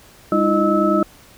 sine tone cluster, 201.5 / 309.4 / 339.5 / 618 / 1301 Hz, G3 / D#4 / F4 / D#5 / E6, +48 / -10 / -49 / -12 / -23 cents, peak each -20 dBFS, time 0.32-1.03 s, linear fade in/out 2 ms, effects pink hiss -47 dBFS RMS until 1.37 s

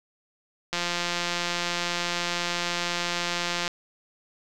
click train, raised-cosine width 0.2 ms, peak -10 dBFS, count 514, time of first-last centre 0.73-3.678 s, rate 174 Hz, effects none

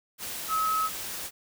sine tone in noise, 1285 Hz, E6, 45 cents flat, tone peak -24 dBFS, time 0.48-0.9 s, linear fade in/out 50 ms, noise white, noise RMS -36 dBFS, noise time 0.18-1.31 s, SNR +9 dB, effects none

